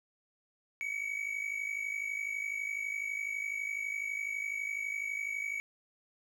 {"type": "tone pair together", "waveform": "triangle", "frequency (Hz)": [2226, 2278], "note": ["C#7", "C#7"], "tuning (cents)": [7, 47], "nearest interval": "unison", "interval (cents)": 40, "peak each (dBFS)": [-37, -34], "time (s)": [0.81, 5.6], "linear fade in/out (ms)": 0, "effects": []}